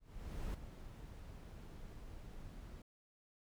brown noise with ADSR envelope, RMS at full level -41 dBFS, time 0-2.82 s, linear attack 540 ms, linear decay 8 ms, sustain -10 dB, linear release 4 ms, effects none

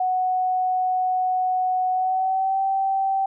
sine tone with pitch glide, 740 to 775 Hz, F#5 to G5, 0 to -20 cents, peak -19 dBFS, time 0-3.26 s, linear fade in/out 5 ms, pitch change +80 cents, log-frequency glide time 1.92-2.6 s, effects none

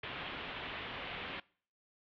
white low-pass noise, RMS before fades -43 dBFS, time 0.03-1.4 s, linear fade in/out 5 ms, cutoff 3400 Hz, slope 48 dB/octave, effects noise-tail reverb RT60 0.5 s tail -24 dB re dry + AAC 64 kbps

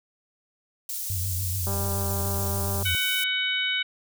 white high-pass noise, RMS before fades -32 dBFS, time 0.89-3.24 s, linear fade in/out 2 ms, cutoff 6200 Hz, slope 12 dB/octave
sine tone with vibrato, 92.5 Hz, F#2, in tune, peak -27 dBFS, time 1.1-2.95 s, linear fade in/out 0 ms, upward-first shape sine, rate 7 Hz, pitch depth 96 cents each way
click train, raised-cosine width 1 ms, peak -21 dBFS, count 230, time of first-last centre 1.67-2.827 s, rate 198 Hz
harmonic tone, 750 Hz, F#5, 23 cents sharp, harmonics 2 / 3 / 4 / 5, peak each -30 / -28 / -28 / -31 dBFS, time 2.85-3.83 s, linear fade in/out 10 ms
effects none

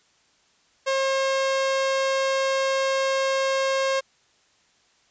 sawtooth tone, 537 Hz, C5, 45 cents sharp, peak -17 dBFS, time 0.86-4.01 s, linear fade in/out 20 ms, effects white hiss -62 dBFS RMS until 5.1 s + resampled to 16000 Hz

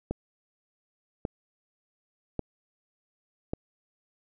click train, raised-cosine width 2 ms, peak -16 dBFS, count 4, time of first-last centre 0.11-3.535 s, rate 0.876 Hz, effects none

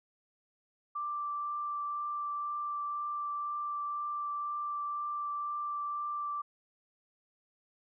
sine tone with vibrato, 1174.7 Hz, D6, in tune, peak -33 dBFS, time 0.95-6.42 s, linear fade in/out 10 ms, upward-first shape triangle, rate 2 Hz, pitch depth 9 cents each way, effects none

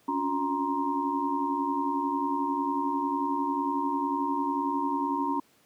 sine tone cluster, 272 / 283.1 / 357.1 / 940 / 1042 Hz, C#4 / C#4 / F4 / A#5 / C6, -33 / +37 / +39 / +14 / -7 cents, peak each -38 / -30 / -37 / -29 / -34 dBFS, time 0.08-5.4 s, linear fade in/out 5 ms, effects pink hiss -63 dBFS RMS until 5.65 s + high-pass 150 Hz 12 dB/octave

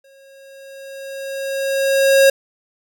square tone with exponential growth, 544 Hz, C#5, 33 cents flat, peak -8 dBFS, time 0.04-2.3 s, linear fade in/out 5 ms, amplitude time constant 490 ms, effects none

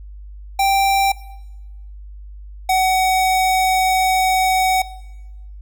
square tone pair in turn, 784 / 751.2 Hz, G5 / F#5, 0 / +26 cents, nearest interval minor second, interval 74 cents, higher first, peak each -14 dBFS, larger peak neither, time 0.59-1.12 / 2.69-4.82 s, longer second, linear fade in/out 5 ms, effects noise-tail reverb RT60 1.0 s tail -19 dB re dry + added 50 Hz sine -33 dBFS peak until 5.61 s

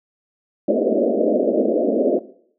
white band-pass noise, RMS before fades -18 dBFS, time 0.68-2.19 s, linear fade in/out 5 ms, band 210 to 640 Hz, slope 96 dB/octave, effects noise-tail reverb RT60 0.6 s tail -17 dB re dry

